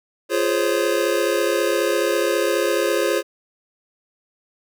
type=chord; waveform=square; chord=Db major seventh; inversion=first; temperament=just; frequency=346.5 / 415.8 / 519.7 / 554.4 Hz; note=F4 / Ab4 / C5 / Db5; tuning=-14 / +2 / -12 / 0 cents; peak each=-24 / -24 / -24 / -25 dBFS; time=0.29-3.23 s; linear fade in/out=50 ms; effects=none